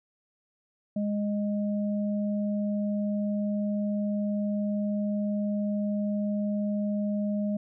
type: tone pair together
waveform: sine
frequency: 206.5 / 618.8 Hz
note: G#3 / D#5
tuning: -10 / -10 cents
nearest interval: octave + perfect fifth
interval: 1900 cents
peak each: -26 / -35 dBFS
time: 0.96-7.57 s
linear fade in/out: 5 ms
effects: none

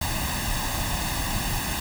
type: noise with comb filter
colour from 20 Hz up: pink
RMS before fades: -27 dBFS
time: 0.01-1.8 s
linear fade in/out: 5 ms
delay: 1.1 ms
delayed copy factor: +0.7
effects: none

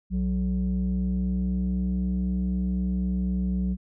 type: tone pair together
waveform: sine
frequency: 62.07 / 186 Hz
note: B1 / F#3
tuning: +9 / +9 cents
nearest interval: octave + perfect fifth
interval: 1900 cents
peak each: -25 / -23 dBFS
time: 0.1-3.77 s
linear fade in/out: 50 ms
effects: tanh soft clip ceiling -20 dBFS

